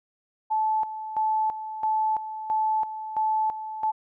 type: tone with tremolo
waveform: sine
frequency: 870 Hz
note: A5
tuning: 20 cents flat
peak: -21 dBFS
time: 0.5-3.92 s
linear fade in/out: 20 ms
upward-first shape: square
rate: 1.5 Hz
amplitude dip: 70%
effects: none